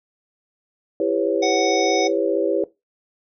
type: chord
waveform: sine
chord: C# half-diminished seventh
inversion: first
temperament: just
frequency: 332.6 / 399.1 / 498.9 / 554.4 Hz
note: E4 / G4 / B4 / C#5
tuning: +16 / +31 / +17 / 0 cents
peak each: -23 dBFS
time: 1-2.64 s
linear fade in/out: 2 ms
type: harmonic tone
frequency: 742 Hz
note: F#5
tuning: 5 cents sharp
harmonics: 1 / 3 / 5 / 7 / 8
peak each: -22 / -27 / -29 / -30 / -31 dBFS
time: 1.42-2.08 s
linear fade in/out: 10 ms
effects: noise-tail reverb RT60 0.2 s tail -18 dB re dry